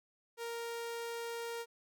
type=tone; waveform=sawtooth; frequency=466.2 Hz; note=A#4; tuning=in tune; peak=-35 dBFS; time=0.37-1.66 s; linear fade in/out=50 ms; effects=none